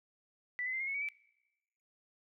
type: tone with pitch steps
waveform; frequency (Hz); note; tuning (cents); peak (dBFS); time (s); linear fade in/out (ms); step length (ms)
sine; 1975.5 / 2029 / 2083 / 2139 / 2197 / 2256 / 2317; B6 / B6 / C7 / C7 / C#7 / C#7 / D7; 0 / +46 / -8 / +38 / -16 / +30 / -24; -34; 0.59-1.087; 0; 71
effects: noise-tail reverb RT60 1.0 s tail -24 dB re dry